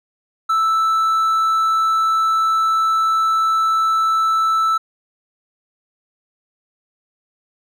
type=tone; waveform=triangle; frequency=1318.5 Hz; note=E6; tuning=in tune; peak=-12 dBFS; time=0.49-4.78 s; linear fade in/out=10 ms; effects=none